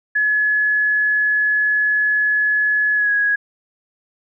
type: tone with pitch glide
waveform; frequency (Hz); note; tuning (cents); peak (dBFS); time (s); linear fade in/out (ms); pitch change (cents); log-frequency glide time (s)
sine; 1701 to 1663.1; G#6 to G#6; +41 to +2; -14; 0.15-3.36; 10; -39; 2.95-3.11
effects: none